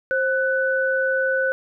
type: tone pair together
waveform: sine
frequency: 528.2 / 1494 Hz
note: C5 / F#6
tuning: +16 / +16 cents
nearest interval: octave + tritone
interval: 1800 cents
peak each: -21 dBFS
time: 0.11-1.52 s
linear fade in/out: 0 ms
effects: none